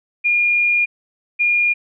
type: tone pair in turn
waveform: sine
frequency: 2421 / 2421 Hz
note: D#7 / D#7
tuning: -48 / -48 cents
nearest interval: unison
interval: 0 cents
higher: neither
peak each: -13 dBFS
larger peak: neither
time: 0.24-0.86 / 1.39-1.74 s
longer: first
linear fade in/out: 20 ms
effects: none